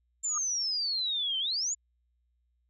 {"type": "exponential two-way sweep", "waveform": "sine", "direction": "down then up", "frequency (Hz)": [7280, 3050, 7280], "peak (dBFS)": -28, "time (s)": [0.23, 1.75], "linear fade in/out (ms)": 20, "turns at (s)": 1.39}
{"type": "tone with exponential growth", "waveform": "sine", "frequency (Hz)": 1232, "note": "D#6", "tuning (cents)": -17, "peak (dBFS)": -31, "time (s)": [0.26, 0.38], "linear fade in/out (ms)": 2, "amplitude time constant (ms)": 25}
{"effects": ["added 60 Hz sine -70 dBFS peak until 2.69 s"]}